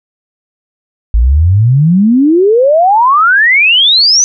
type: exponential sweep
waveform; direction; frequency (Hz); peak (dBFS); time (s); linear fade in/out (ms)
sine; up; 52.7 to 6200; -4; 1.14-4.24; 0
effects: none